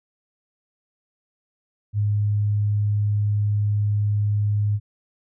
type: tone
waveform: sine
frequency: 103.83 Hz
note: G#2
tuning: in tune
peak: -18 dBFS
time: 1.93-4.8 s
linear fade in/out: 50 ms
effects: none